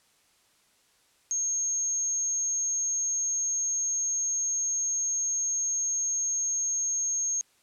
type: tone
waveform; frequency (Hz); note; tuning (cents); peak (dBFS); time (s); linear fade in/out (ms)
sine; 6480; G#8; -43; -25; 1.31-7.41; 0
effects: white hiss -65 dBFS RMS until 7.62 s + low-pass 10000 Hz 12 dB/octave